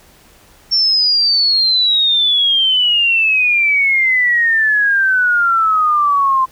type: exponential sweep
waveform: sine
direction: down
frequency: 5460 to 1039 Hz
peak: -10 dBFS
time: 0.71-6.46 s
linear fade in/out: 20 ms
effects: pink hiss -47 dBFS RMS until 6.51 s